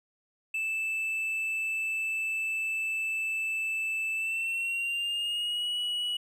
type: tone with pitch glide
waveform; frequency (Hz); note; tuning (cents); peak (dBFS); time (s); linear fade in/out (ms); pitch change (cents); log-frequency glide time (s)
triangle; 2637 to 2926; E7 to F#7; 0 to -20; -27; 0.54-6.17; 5; +180; 4.15-5.7
effects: none